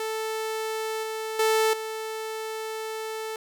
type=tone with level steps; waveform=sawtooth; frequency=440 Hz; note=A4; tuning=in tune; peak=-24 / -26 / -16 / -27 dBFS; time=0-3.36 s; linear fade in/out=2 ms; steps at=1.03 / 1.39 / 1.73 s; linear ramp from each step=5 ms; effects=none